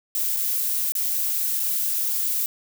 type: noise with dropouts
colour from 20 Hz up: violet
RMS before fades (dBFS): -24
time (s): 0.15-2.46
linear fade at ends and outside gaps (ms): 1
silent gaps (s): 0.365-0.369 / 0.921-0.952 / 1.597-1.6
effects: none